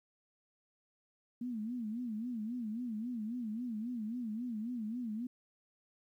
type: tone with vibrato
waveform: sine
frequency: 230 Hz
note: A#3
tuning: 23 cents flat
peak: -36 dBFS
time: 1.41-5.27 s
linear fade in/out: 5 ms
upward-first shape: sine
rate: 3.7 Hz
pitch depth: 150 cents each way
effects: 12-bit